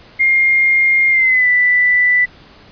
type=tone with pitch glide; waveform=sine; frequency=2123 to 1980.8 Hz; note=C7 to B6; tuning=+25 to +5 cents; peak=-9 dBFS; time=0.19-2.26 s; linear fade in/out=20 ms; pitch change=-120 cents; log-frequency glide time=1.1-1.48 s; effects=pink hiss -43 dBFS RMS until 2.71 s + resampled to 11025 Hz